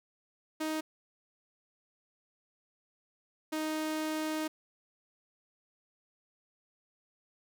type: tone pair in turn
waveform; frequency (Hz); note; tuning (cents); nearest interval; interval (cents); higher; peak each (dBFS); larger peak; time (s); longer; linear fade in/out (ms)
sawtooth; 312.7 / 311.4; D#4 / D#4; +9 / +2; unison; 7; first; -28; neither; 0.6-0.81 / 3.52-4.48; second; 10
effects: none